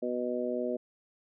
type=harmonic tone; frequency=123.47 Hz; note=B2; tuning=in tune; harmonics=2 / 3 / 4 / 5; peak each=-35 / -35 / -35 / -35 dBFS; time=0.02-0.77 s; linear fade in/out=10 ms; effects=none